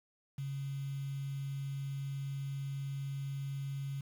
sine tone with quantisation, 137.9 Hz, C#3, 9 cents flat, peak -36 dBFS, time 0.38-4.01 s, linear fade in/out 5 ms, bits 9, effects none

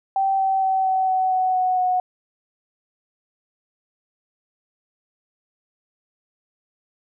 sine tone with pitch steps, 776 / 769.8 / 763.6 / 757.4 / 751.3 / 745.2 / 739.2 / 733.3 Hz, G5 / G5 / G5 / F#5 / F#5 / F#5 / F#5 / F#5, -18 / -32 / -46 / +40 / +26 / +12 / -2 / -16 cents, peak -17 dBFS, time 0.16-2 s, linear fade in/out 2 ms, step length 230 ms, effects none

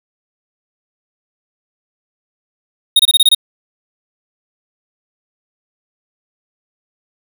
square tone bursts, 3729 Hz, A#7, in tune, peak -6 dBFS, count 7, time 2.96-3.348 s, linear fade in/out 5 ms, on 34 ms, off 25 ms, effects none

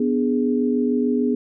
sine chord, G# diminished, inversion first, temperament equal, 246.9 / 293.7 / 415.3 Hz, B3 / D4 / G#4, 0 / 0 / 0 cents, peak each -19 / -25 / -23 dBFS, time 0-1.35 s, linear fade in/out 5 ms, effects none

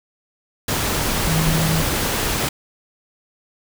sine tone in noise, 160 Hz, D#3, 49 cents sharp, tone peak -18 dBFS, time 1.27-1.82 s, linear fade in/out 5 ms, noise pink, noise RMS -21 dBFS, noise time 0.68-2.49 s, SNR 0 dB, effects none

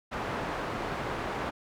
white low-pass noise, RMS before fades -34 dBFS, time 0.11-1.51 s, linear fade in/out 20 ms, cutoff 1200 Hz, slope 12 dB/octave, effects none

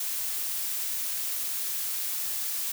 blue noise, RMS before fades -31 dBFS, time 0-2.72 s, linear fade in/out 5 ms, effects none

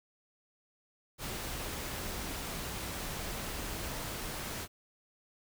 pink noise, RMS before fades -39 dBFS, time 1.18-4.68 s, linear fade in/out 50 ms, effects none

